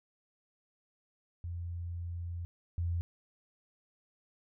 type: tone pair in turn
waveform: sine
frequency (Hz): 86.2 / 85.8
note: F2 / F2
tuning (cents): -22 / -30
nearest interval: unison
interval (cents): 8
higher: first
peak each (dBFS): -36 / -30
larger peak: second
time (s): 1.44-2.45 / 2.78-3.01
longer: first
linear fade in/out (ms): 0
effects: none